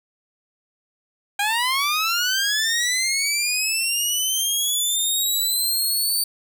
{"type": "linear sweep", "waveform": "15% pulse", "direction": "up", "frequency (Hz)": [796, 4592], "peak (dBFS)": -13, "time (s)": [1.39, 6.24], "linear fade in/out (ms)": 5, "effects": ["9-bit"]}